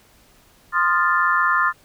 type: chord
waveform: sine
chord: F dominant seventh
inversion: second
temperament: equal with one note detuned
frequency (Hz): 1046.5 / 1230.9 / 1396.9 / 1760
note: C6 / Eb6 / F6 / A6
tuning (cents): 0 / -19 / 0 / 0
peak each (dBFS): -21 / -21 / -21 / -21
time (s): 0.72-1.73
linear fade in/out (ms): 50
effects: pink hiss -54 dBFS RMS until 1.84 s